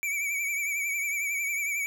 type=tone with vibrato; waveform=square; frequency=2296 Hz; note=D7; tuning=40 cents flat; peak=-28 dBFS; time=0.03-1.86 s; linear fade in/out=0 ms; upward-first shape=triangle; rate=11 Hz; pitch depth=69 cents each way; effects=none